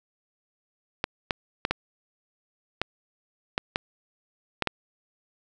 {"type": "clicks", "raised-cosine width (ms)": 0.3, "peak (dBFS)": -8, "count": 9, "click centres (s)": [1.041, 1.308, 1.651, 1.71, 2.816, 3.579, 3.759, 4.623, 4.673], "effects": []}